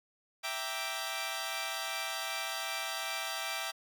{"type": "chord", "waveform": "10% pulse", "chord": "E half-diminished seventh", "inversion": "none", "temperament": "equal", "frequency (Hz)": [659.3, 784, 932.3, 1174.7], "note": ["E5", "G5", "Bb5", "D6"], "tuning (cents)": [0, 0, 0, 0], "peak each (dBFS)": [-31, -31, -35, -33], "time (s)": [0.43, 3.72], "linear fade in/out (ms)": 20, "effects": []}